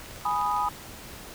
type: click train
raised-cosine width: 0.2 ms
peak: -27 dBFS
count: 11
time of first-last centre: 0.06-0.565 s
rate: 19.8 Hz
type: chord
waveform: sine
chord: G# minor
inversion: none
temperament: equal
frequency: 830.6 / 987.8 / 1244.5 Hz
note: G#5 / B5 / D#6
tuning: 0 / 0 / 0 cents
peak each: -28 dBFS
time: 0.25-0.69 s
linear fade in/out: 5 ms
effects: pink hiss -43 dBFS RMS until 1.34 s